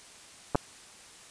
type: clicks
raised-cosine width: 1 ms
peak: -13 / -9 dBFS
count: 2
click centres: 0.548 / 0.555 s
effects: white hiss -51 dBFS RMS until 1.3 s + resampled to 22050 Hz